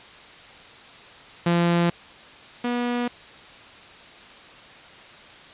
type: tone pair in turn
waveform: sawtooth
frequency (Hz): 171.8 / 242.4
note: F3 / B3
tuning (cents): -28 / -32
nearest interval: tritone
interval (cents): 596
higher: second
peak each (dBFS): -14 / -19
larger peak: first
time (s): 1.46-1.9 / 2.64-3.08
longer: neither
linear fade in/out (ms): 5
effects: white hiss -45 dBFS RMS until 5.53 s + resampled to 8000 Hz